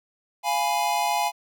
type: chord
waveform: square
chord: F diminished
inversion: none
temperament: equal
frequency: 698.5 / 830.6 / 987.8 Hz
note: F5 / Ab5 / Cb6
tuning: 0 / 0 / 0 cents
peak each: -28 / -25 / -29 dBFS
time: 0.43-1.32 s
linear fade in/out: 50 ms
effects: none